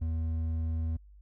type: tone with hard clipping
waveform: sine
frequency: 81 Hz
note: E2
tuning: 30 cents flat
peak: -30 dBFS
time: 0.01-0.97 s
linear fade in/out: 10 ms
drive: 5 dB
effects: added 50 Hz sine -51 dBFS peak until 1.21 s